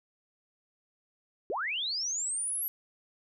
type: linear sweep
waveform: sine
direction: up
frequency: 329.6 to 11840 Hz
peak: -30 dBFS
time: 1.5-2.68 s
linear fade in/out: 0 ms
effects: none